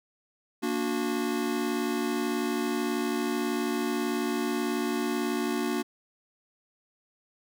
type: chord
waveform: square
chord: Bb augmented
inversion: none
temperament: just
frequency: 233.1 / 291.4 / 364.2 Hz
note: Bb3 / D4 / F#4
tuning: 0 / -13 / -27 cents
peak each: -32 dBFS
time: 0.62-5.83 s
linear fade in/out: 20 ms
effects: none